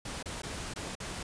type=noise with dropouts; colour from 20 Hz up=pink; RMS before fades=-39 dBFS; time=0.05-1.23 s; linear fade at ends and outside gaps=5 ms; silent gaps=0.228-0.257 / 0.42-0.432 / 0.738-0.759 / 0.953-1.001 s; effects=resampled to 22050 Hz